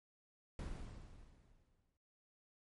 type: noise with exponential decay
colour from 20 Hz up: brown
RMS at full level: -42 dBFS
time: 0.59-1.97 s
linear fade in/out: 1 ms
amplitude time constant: 300 ms
effects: noise-tail reverb RT60 0.3 s tail -19 dB re dry + MP3 48 kbps